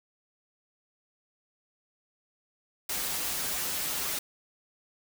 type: noise with comb filter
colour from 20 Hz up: white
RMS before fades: -32 dBFS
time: 2.89-4.19 s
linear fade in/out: 5 ms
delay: 8.9 ms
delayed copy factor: -0.85
effects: none